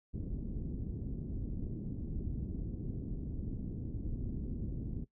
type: low-pass noise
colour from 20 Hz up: pink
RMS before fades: -39 dBFS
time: 0.13-5.05 s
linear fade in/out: 20 ms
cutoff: 310 Hz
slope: 24 dB/octave
effects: noise-tail reverb RT60 0.1 s tail -18 dB re dry